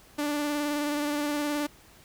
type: tone with vibrato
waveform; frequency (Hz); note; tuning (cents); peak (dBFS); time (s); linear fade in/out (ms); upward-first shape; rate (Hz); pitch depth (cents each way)
sawtooth; 293.7; D4; 0; -23; 0.18-1.67; 10; square; 19; 20
effects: pink hiss -55 dBFS RMS until 2.04 s